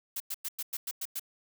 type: noise bursts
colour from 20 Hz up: blue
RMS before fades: -35 dBFS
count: 8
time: 0.16-1.196 s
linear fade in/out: 5 ms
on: 42 ms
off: 100 ms
effects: none